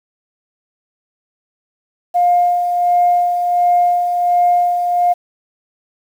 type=tone with tremolo; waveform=sine; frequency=707 Hz; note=F5; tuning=21 cents sharp; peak=-8 dBFS; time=2.14-5.14 s; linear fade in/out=20 ms; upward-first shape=sine; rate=1.4 Hz; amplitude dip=50%; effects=tanh soft clip ceiling -4 dBFS + 7-bit